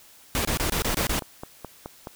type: noise bursts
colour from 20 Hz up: pink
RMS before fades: -25 dBFS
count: 7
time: 0.35-1.193 s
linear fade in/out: 0 ms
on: 99 ms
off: 25 ms
type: click train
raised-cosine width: 1 ms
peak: -20 dBFS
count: 6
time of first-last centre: 1.01-2.072 s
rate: 4.71 Hz
effects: white hiss -52 dBFS RMS until 2.15 s